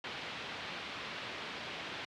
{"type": "low-pass noise", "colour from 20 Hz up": "white", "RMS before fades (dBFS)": -43, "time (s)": [0.04, 2.05], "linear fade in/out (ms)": 2, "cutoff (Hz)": 3600, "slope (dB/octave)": 24, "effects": ["high-pass 100 Hz 12 dB/octave"]}